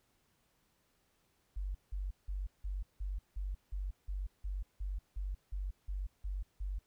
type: tone bursts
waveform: sine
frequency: 47.95 Hz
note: G1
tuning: 37 cents flat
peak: -35 dBFS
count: 15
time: 1.56-6.79 s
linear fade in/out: 10 ms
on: 190 ms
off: 170 ms
effects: pink hiss -75 dBFS RMS until 6.86 s